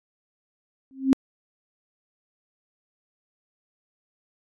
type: tone with exponential growth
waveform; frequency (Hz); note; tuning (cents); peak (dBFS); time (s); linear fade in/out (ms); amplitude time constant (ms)
sine; 266.8; C4; +34; -11; 0.91-1.13; 0; 46
effects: resampled to 24000 Hz